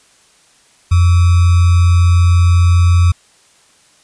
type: tone with sample-and-hold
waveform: sine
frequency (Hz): 87.31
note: F2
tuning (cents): 0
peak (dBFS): -6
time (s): 0.91-3.12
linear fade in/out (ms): 10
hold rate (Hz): 1225
effects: white hiss -50 dBFS RMS until 4.03 s + resampled to 22050 Hz